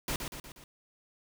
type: noise with echo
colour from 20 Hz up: pink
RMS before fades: -33 dBFS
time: 0.08-0.16 s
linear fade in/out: 2 ms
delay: 120 ms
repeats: 4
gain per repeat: -5 dB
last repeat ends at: 0.64 s
effects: none